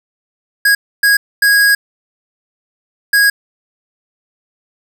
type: tone bursts at uneven times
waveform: square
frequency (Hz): 1648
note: G#6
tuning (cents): -14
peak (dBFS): -8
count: 4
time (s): 0.65-0.75 / 1.03-1.17 / 1.42-1.75 / 3.13-3.3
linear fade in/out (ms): 5
effects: 7-bit